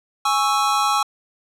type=chord; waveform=square; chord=C# minor; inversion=second; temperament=equal; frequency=830.6 / 1108.7 / 1318.5 Hz; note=G#5 / C#6 / E6; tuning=0 / 0 / 0 cents; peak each=-22 dBFS; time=0.25-1.03 s; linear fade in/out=5 ms; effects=low-pass 10000 Hz 12 dB/octave